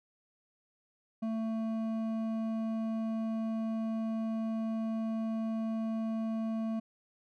triangle tone with hard clipping, 223 Hz, A3, 23 cents sharp, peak -33 dBFS, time 1.22-6.8 s, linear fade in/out 10 ms, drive 12 dB, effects none

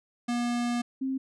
square / sine tone pair in turn, 240 / 265.3 Hz, B3 / C4, -49 / +24 cents, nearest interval major second, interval 173 cents, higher second, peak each -27 dBFS, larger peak neither, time 0.28-0.82 / 1.01-1.18 s, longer first, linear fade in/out 10 ms, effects resampled to 22050 Hz

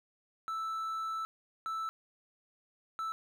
triangle tone bursts at uneven times, 1318.5 Hz, E6, in tune, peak -32 dBFS, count 3, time 0.48-1.25 / 1.66-1.89 / 2.99-3.12 s, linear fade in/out 0 ms, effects none

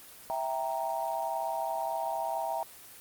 sine chord, E diminished, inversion none, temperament equal, 659.3 / 784 / 932.3 Hz, E5 / G5 / Bb5, 0 / 0 / 0 cents, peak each -34 dBFS, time 0.3-2.63 s, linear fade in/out 0 ms, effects white hiss -50 dBFS RMS until 3 s + Opus 24 kbps

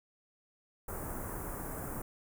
pink band-stop noise, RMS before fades -40 dBFS, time 0.88-2.02 s, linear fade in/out 5 ms, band 1500 to 9100 Hz, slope 24 dB/octave, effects none

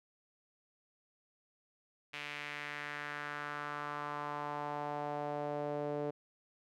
sawtooth tone with band-pass filter sweep, 146.83 Hz, D3, in tune, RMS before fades -40 dBFS, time 2.13-6.11 s, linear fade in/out 10 ms, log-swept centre 2500 to 490 Hz, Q 2.4, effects none

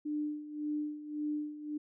sine tone with tremolo, 299.1 Hz, D4, 32 cents sharp, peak -31 dBFS, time 0.05-1.78 s, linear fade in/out 10 ms, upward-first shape sine, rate 1.8 Hz, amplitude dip 75%, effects none

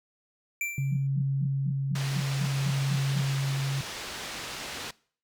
square tone with exponential decay, 2349 Hz, D7, in tune, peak -27 dBFS, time 0.61-1.07 s, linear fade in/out 2 ms, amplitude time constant 100 ms
sine tone with tremolo, 137 Hz, C#3, 20 cents flat, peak -24 dBFS, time 0.78-3.81 s, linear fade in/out 2 ms, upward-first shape sine, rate 0.57 Hz, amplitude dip 25%
sine tone bursts, 174.5 Hz, F3, 1 cent flat, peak -29 dBFS, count 10, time 0.91-3.21 s, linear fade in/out 10 ms, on 59 ms, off 190 ms
white low-pass noise, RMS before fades -38 dBFS, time 1.95-4.91 s, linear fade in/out 5 ms, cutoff 4700 Hz, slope 12 dB/octave
effects noise-tail reverb RT60 0.5 s tail -23 dB re dry

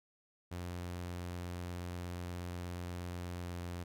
sawtooth tone with pitch glide, 88.3 to 87.59 Hz, F2 to F2, +20 to +6 cents, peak -36 dBFS, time 0.51-3.84 s, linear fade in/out 10 ms, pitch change -14 cents, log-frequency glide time 3.33-3.57 s, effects none

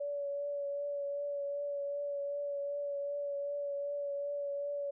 sine tone with vibrato, 570 Hz, C#5, 48 cents sharp, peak -34 dBFS, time 0-4.91 s, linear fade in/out 10 ms, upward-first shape triangle, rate 2.6 Hz, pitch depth 21 cents each way, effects none

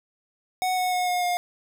square tone with pitch steps, 740 / 732.8 / 725.6 / 718.5 / 711.5 Hz, F#5 / F#5 / F#5 / F5 / F5, 0 / -17 / -34 / +49 / +32 cents, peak -23 dBFS, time 0.62-1.37 s, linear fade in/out 0 ms, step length 150 ms, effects none

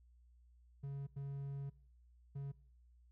triangle tone bursts at uneven times, 139.2 Hz, C#3, 8 cents sharp, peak -39 dBFS, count 3, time 0.83-1.07 / 1.16-1.7 / 2.35-2.52 s, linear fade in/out 10 ms, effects noise-tail reverb RT60 0.7 s tail -23 dB re dry + added 60 Hz sine -63 dBFS peak until 3.11 s

